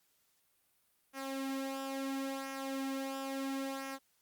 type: tone with flanger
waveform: sawtooth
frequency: 270 Hz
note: C#4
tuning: 45 cents flat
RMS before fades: -39 dBFS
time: 1.13-3.99 s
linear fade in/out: 50 ms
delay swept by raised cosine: 0.24 to 3.24 ms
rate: 0.73 Hz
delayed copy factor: -0.6
effects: white hiss -74 dBFS RMS until 4.21 s + Opus 48 kbps